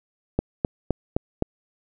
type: click train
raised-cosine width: 2 ms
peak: -7 dBFS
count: 5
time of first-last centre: 0.39-1.424 s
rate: 3.87 Hz
effects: none